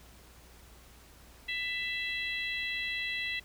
harmonic tone, 664 Hz, E5, 12 cents sharp, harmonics 3 / 4 / 5 / 6, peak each -35 / -37 / -40 / -42 dBFS, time 1.48-3.4 s, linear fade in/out 10 ms, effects added 60 Hz sine -57 dBFS peak until 3.44 s + pink hiss -57 dBFS RMS until 3.44 s

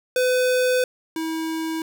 square tone pair in turn, 504 / 322.1 Hz, B4 / E4, +35 / -40 cents, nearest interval minor sixth, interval 775 cents, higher first, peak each -18 / -25 dBFS, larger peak first, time 0.16-0.84 / 1.16-1.82 s, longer first, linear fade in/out 2 ms, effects none

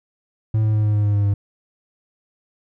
triangle tone with pitch steps, 109.3 / 108.04 / 106.8 / 105.58 / 104.36 / 103.17 / 101.98 / 100.81 Hz, A2 / A2 / G#2 / G#2 / G#2 / G#2 / G#2 / G2, -11 / -31 / +49 / +29 / +9 / -11 / -31 / +49 cents, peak -13 dBFS, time 0.54-1.34 s, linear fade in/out 5 ms, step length 100 ms, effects none

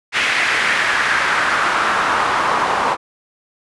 pink noise with band-pass filter sweep, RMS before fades -17 dBFS, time 0.12-2.97 s, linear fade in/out 50 ms, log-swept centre 2100 to 960 Hz, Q 2.2, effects resampled to 24000 Hz

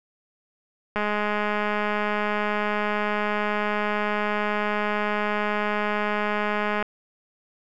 click train, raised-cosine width 0.5 ms, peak -11 dBFS, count 1227, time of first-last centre 0.96-6.826 s, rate 209 Hz, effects none

